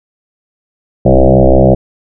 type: tone with frequency modulation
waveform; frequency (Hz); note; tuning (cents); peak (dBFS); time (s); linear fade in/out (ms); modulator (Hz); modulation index
sine; 261.6; C4; 0; -3; 1.05-1.75; 10; 65.8; 6
effects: none